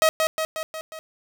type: tone with echo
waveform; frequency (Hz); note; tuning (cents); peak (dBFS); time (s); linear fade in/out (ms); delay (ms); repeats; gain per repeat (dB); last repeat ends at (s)
sawtooth; 635; D#5; +35; -11; 0.02-0.09; 0; 180; 5; -4; 0.99
effects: none